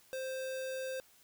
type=tone with sample-and-hold; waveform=sine; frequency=523.3 Hz; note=C5; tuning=in tune; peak=-36 dBFS; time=0.13-1 s; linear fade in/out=0 ms; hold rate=2100 Hz; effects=white hiss -64 dBFS RMS until 1.23 s